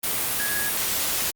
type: tone in noise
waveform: sine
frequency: 1666 Hz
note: G#6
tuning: 5 cents sharp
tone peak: -28 dBFS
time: 0.39-0.7 s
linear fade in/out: 10 ms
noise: white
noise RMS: -25 dBFS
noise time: 0.03-1.31 s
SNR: -6 dB
effects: Opus 32 kbps